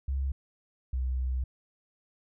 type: tone pair in turn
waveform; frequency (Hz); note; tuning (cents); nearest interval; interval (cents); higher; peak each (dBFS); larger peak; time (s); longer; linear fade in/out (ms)
sine; 67.6 / 63.81; C#2 / C2; -43 / -43; minor second; 100; first; -27; neither; 0.08-0.32 / 0.93-1.44; second; 5
effects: none